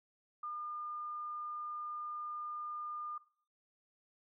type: tone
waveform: sine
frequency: 1209 Hz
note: D6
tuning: 50 cents sharp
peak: -39 dBFS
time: 0.43-3.18 s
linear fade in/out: 5 ms
effects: noise-tail reverb RT60 0.5 s tail -19 dB re dry